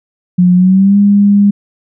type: tone with pitch glide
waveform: sine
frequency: 179.4 to 202.5 Hz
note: F3 to G#3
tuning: +47 to -43 cents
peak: -4 dBFS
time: 0.38-1.51 s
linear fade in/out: 10 ms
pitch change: +210 cents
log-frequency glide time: 0.55-0.97 s
effects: none